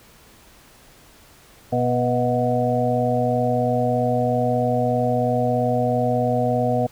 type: harmonic tone with a mistuned harmonic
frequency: 122.5 Hz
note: B2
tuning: 14 cents flat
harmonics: 1 / 2 / 4 / 5 / 6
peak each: -24 / -24 / -24 / -24 / -24 dBFS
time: 1.72-6.87 s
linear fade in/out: 10 ms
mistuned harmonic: 5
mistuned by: +54 cents
effects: pink hiss -50 dBFS RMS until 6.91 s